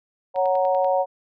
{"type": "chord", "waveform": "sine", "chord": "F# major", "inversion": "second", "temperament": "equal", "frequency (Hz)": [554.4, 740, 932.3], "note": ["C#5", "F#5", "A#5"], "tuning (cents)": [0, 0, 0], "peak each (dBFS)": [-20, -22, -26], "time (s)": [0.34, 1.06], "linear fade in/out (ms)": 50}
{"type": "click train", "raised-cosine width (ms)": 0.3, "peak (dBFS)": -27, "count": 6, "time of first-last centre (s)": [0.36, 0.845], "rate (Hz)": 10.3}
{"effects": []}